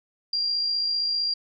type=tone with amplitude modulation; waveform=sine; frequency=4767 Hz; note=D8; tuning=25 cents sharp; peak=-21 dBFS; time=0.33-1.34 s; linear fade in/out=5 ms; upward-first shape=sine; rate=55.4 Hz; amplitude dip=35%; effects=none